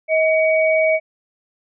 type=tone pair together; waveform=sine; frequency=635.5 / 2259 Hz; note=D#5 / C#7; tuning=+36 / +32 cents; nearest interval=octave + minor seventh; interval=2196 cents; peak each=-14 / -19 dBFS; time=0.08-1 s; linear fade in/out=50 ms; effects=none